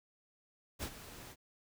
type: noise with ADSR envelope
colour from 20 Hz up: pink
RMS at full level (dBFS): -39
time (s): 0.79-1.36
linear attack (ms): 38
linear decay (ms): 67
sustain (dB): -12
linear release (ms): 48
effects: none